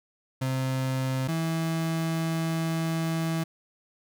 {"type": "tone pair in turn", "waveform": "35% pulse", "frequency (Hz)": [131.2, 163.12], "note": ["C3", "E3"], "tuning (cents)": [5, -18], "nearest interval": "major third", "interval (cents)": 377, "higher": "second", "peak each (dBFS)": -24, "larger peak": "neither", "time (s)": [[0.41, 1.28], [1.28, 3.44]], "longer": "second", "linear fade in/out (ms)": 10, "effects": []}